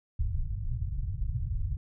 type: low-pass noise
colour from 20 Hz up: pink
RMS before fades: -31 dBFS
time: 0.19-1.77 s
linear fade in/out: 2 ms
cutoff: 130 Hz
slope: 48 dB/octave
effects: none